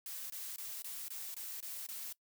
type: noise bursts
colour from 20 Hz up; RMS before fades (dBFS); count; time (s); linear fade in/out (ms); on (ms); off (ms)
blue; -44; 8; 0.06-2.127; 2; 240; 21
effects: noise-tail reverb RT60 0.1 s tail -21 dB re dry